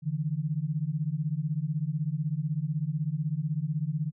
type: beating tone pair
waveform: sine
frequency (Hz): 144.6 / 160.6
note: D3 / E3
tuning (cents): -27 / -45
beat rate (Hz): 16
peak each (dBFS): -30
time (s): 0.02-4.12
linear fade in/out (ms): 50
effects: none